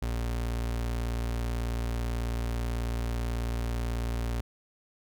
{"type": "tone", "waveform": "35% pulse", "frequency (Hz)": 58.27, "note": "A#1", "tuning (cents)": 0, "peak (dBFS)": -27, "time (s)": [0.02, 4.41], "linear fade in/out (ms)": 5, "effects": []}